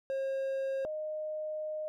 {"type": "tone pair in turn", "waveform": ["triangle", "sine"], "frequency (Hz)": [538, 616.3], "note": ["C5", "D#5"], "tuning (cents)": [48, -17], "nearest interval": "major second", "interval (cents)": 235, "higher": "second", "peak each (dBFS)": [-29, -34], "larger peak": "first", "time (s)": [[0.1, 0.85], [0.85, 1.88]], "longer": "second", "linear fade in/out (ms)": 0, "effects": []}